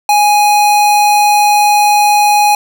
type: tone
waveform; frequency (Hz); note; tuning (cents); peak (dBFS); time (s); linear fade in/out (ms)
square; 830.6; G#5; 0; -7; 0.09-2.55; 2
effects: none